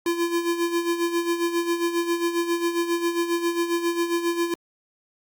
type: tone with tremolo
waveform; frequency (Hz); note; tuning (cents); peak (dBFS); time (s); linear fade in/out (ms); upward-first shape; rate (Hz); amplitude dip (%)
square; 341.2; F4; -40; -20; 0.06-4.54; 2; sine; 7.4; 65
effects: Opus 48 kbps